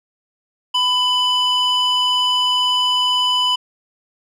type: tone with band-pass filter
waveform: square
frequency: 998 Hz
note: B5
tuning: 18 cents sharp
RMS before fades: -17 dBFS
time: 0.74-3.56 s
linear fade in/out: 10 ms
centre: 2600 Hz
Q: 2.8
effects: none